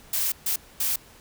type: noise bursts at uneven times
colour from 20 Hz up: blue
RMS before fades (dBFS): -25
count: 3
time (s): 0.13-0.32 / 0.46-0.56 / 0.8-0.96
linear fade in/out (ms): 5
effects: pink hiss -51 dBFS RMS until 1.2 s